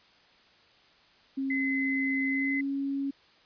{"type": "tone with pitch glide", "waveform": "sine", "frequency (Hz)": [270, 276.3], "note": ["C#4", "C#4"], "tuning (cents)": [-45, -6], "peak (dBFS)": -28, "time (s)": [1.37, 3.11], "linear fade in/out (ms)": 10, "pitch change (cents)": 39, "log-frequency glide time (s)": [2.25, 2.57]}
{"type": "tone", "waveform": "sine", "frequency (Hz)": 2042, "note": "C7", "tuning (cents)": -43, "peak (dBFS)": -29, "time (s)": [1.5, 2.61], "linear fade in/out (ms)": 5}
{"effects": ["white hiss -60 dBFS RMS until 3.45 s", "resampled to 11025 Hz"]}